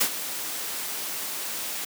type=noise with ADSR envelope; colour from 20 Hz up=white; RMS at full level=-20 dBFS; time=0-1.85 s; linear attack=13 ms; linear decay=70 ms; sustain=-12 dB; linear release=6 ms; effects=high-pass 200 Hz 12 dB/octave